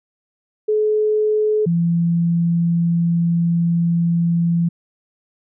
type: tone pair in turn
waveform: sine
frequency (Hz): 427.3 / 169.57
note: G#4 / E3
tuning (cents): +49 / +49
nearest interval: octave + major third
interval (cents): 1600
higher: first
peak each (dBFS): -14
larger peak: neither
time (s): 0.68-1.66 / 1.66-4.69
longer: second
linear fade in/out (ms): 10
effects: none